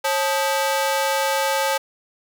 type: ring-modulated tone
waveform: sawtooth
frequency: 708 Hz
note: F5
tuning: 23 cents sharp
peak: -12 dBFS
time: 0.04-1.78 s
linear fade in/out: 10 ms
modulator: 165 Hz
effects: 9-bit

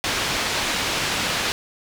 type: low-pass noise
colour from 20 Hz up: white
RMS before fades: -24 dBFS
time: 0.04-1.52 s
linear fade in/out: 0 ms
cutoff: 4200 Hz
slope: 12 dB/octave
effects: none

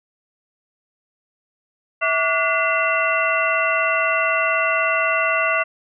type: tone cluster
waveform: sine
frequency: 651 / 1149 / 1450 / 2032 / 2712 Hz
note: E5 / D6 / F#6 / B6 / E7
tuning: -22 / -38 / -35 / +49 / +49 cents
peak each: -23 dBFS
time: 2.01-5.64 s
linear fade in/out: 20 ms
effects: none

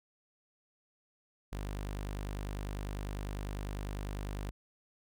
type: tone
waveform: sawtooth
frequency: 50 Hz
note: G1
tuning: 35 cents sharp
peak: -33 dBFS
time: 1.52-4.51 s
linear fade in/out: 10 ms
effects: none

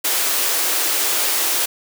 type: high-pass noise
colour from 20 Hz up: white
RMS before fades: -19 dBFS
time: 0.04-1.66 s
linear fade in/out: 10 ms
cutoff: 280 Hz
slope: 96 dB/octave
effects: none

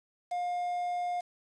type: tone with quantisation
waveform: triangle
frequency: 710 Hz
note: F5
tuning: 28 cents sharp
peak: -28 dBFS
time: 0.31-1.21 s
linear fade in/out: 10 ms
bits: 8
effects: resampled to 22050 Hz

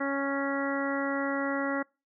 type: harmonic tone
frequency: 277.2 Hz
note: C#4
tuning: in tune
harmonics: 1 / 2 / 3 / 4 / 5 / 6 / 7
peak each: -31 / -33 / -39 / -38 / -36 / -40 / -37 dBFS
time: 0-1.83 s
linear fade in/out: 10 ms
effects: noise-tail reverb RT60 0.3 s tail -26 dB re dry

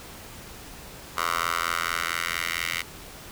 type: tone with high-pass filter sweep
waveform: 10% pulse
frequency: 84.4 Hz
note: E2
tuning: 41 cents sharp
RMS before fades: -28 dBFS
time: 1.17-2.82 s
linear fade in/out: 5 ms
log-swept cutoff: 1100 to 2100 Hz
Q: 2.3
effects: pink hiss -43 dBFS RMS until 3.31 s

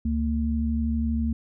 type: tone pair together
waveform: sine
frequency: 71.8 / 228 Hz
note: D2 / A#3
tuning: -39 / -38 cents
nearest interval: octave + minor sixth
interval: 2001 cents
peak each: -25 dBFS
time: 0.05-1.33 s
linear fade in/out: 5 ms
effects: none

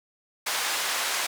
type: band-pass noise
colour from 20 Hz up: pink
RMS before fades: -28 dBFS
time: 0.46-1.27 s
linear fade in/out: 10 ms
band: 960 to 11000 Hz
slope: 12 dB/octave
effects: none

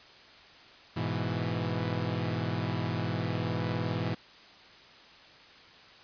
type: chord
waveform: sawtooth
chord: E major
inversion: first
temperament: equal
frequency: 103.83 / 123.47 / 164.81 Hz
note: G#2 / B2 / E3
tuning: 0 / 0 / 0 cents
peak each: -30 dBFS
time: 0.96-4.15 s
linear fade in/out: 10 ms
effects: white hiss -53 dBFS RMS until 6.03 s + resampled to 11025 Hz

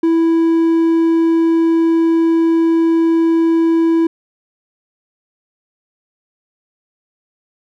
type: tone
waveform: triangle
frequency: 329.6 Hz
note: E4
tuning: in tune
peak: -8 dBFS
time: 0.03-4.07 s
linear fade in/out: 5 ms
effects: none

